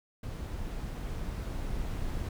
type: noise with level ramp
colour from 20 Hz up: brown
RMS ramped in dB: -37 to -34 dBFS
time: 0.23-2.29 s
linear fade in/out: 5 ms
effects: none